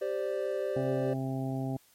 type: chord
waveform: triangle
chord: G suspended fourth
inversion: none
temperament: just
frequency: 392 / 522.7 / 588 Hz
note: G4 / C5 / D5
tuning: 0 / -2 / +2 cents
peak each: -32 dBFS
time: 0.01-1.14 s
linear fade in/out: 10 ms
type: harmonic tone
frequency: 132.7 Hz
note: C3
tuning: 25 cents sharp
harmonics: 1 / 2 / 3 / 4 / 5 / 6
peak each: -33 / -34 / -43 / -48 / -41 / -44 dBFS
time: 0.76-1.77 s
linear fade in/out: 5 ms
effects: white hiss -63 dBFS RMS until 1.94 s + MP3 64 kbps